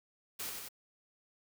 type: noise with echo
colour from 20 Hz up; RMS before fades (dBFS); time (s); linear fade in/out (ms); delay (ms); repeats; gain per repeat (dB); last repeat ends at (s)
white; -40; 0.39-0.5; 10; 94; 2; -3; 0.688
effects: none